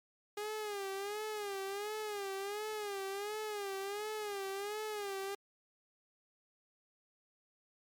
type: tone with vibrato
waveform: sawtooth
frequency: 408.9 Hz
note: G#4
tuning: 27 cents flat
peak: -34 dBFS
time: 0.37-5.35 s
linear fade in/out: 5 ms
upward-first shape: sine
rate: 1.4 Hz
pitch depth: 94 cents each way
effects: MP3 96 kbps